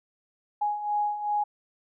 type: beating tone pair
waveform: sine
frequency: 830 / 832.6 Hz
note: G#5 / G#5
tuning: -1 / +4 cents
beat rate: 2.6 Hz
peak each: -32 / -26 dBFS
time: 0.61-1.44 s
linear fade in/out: 10 ms
effects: none